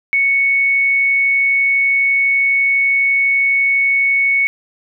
sine tone, 2217 Hz, C#7, in tune, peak -11 dBFS, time 0.13-4.47 s, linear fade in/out 0 ms, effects none

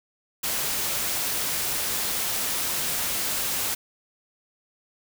white noise, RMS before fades -27 dBFS, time 0.43-3.75 s, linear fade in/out 10 ms, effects none

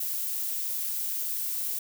violet noise, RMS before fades -31 dBFS, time 0-1.79 s, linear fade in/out 5 ms, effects none

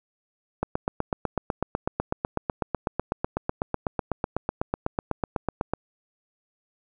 click train, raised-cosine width 1 ms, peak -10 dBFS, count 42, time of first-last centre 0.63-5.736 s, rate 8.03 Hz, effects none

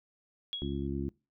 sine tone with exponential decay, 3322 Hz, G#7, in tune, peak -31 dBFS, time 0.53-0.87 s, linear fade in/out 0 ms, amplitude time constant 72 ms
harmonic tone, 69.3 Hz, C#2, in tune, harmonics 1 / 2 / 3 / 4 / 5, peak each -38 / -38 / -38 / -38 / -38 dBFS, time 0.62-1.09 s, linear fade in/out 0 ms
effects noise-tail reverb RT60 0.3 s tail -24 dB re dry

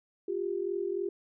sine tone pair together, 354 / 397.4 Hz, F4 / G4, +23 / +24 cents, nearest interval major second, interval 201 cents, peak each -33 / -32 dBFS, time 0.28-1.09 s, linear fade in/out 5 ms, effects none

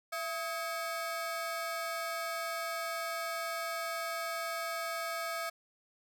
30% pulse ring-modulated tone, 970 Hz, B5, 31 cents flat, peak -29 dBFS, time 0.12-5.5 s, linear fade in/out 10 ms, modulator 301 Hz, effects none

